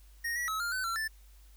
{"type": "tone with pitch steps", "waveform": "square", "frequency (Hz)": [1862, 1934, 1290, 1402, 1515, 1356, 1762], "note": ["A#6", "B6", "E6", "F6", "F#6", "E6", "A6"], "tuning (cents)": [-2, -37, -38, 6, 40, 49, 2], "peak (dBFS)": -32, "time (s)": [0.24, 1.08], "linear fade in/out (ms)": 10, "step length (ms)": 120, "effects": ["added 50 Hz sine -53 dBFS peak until 1.56 s", "white hiss -65 dBFS RMS until 1.56 s"]}